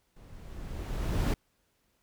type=noise with level ramp; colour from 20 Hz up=brown; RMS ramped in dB=-52 to -24 dBFS; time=0.16-1.34 s; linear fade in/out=5 ms; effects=pink hiss -73 dBFS RMS until 2.02 s